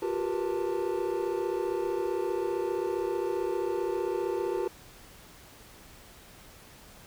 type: tone cluster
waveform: triangle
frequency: 356 / 391.3 / 463.5 / 490.6 / 889 Hz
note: F4 / G4 / A#4 / B4 / A5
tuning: +33 / -3 / -10 / -12 / +18 cents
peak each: -30 / -30 / -35 / -35 / -37 dBFS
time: 0.02-4.68 s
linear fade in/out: 5 ms
effects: pink hiss -52 dBFS RMS until 7.06 s